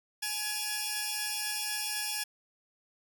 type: tone cluster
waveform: 10% pulse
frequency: 843 / 1682 / 2397 / 2809 / 5430 Hz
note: G#5 / G#6 / D7 / F7 / F8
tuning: +26 / +22 / +35 / +9 / -50 cents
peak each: -31 dBFS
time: 0.22-2.24 s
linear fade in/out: 10 ms
effects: none